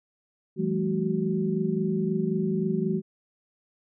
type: tone cluster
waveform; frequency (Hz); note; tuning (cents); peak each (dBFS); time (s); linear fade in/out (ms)
sine; 166.3 / 191.9 / 215.7 / 375.1; E3 / G3 / A3 / F#4; +16 / -37 / -34 / +24; -29; 0.56-3.02; 50
effects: none